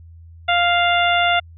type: harmonic tone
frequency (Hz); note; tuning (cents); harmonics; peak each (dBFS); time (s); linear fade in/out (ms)
698.5; F5; 0; 1 / 2 / 3 / 4 / 5; -17 / -20 / -22 / -23 / -24; 0.48-1.4; 10
effects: added 83 Hz sine -39 dBFS peak until 1.57 s